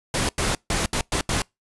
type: noise bursts at uneven times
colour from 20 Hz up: pink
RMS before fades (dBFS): -23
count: 6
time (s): 0.14-0.29 / 0.38-0.55 / 0.7-0.86 / 0.93-1.01 / 1.12-1.21 / 1.29-1.42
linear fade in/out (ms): 2
effects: noise-tail reverb RT60 0.2 s tail -26 dB re dry + resampled to 24000 Hz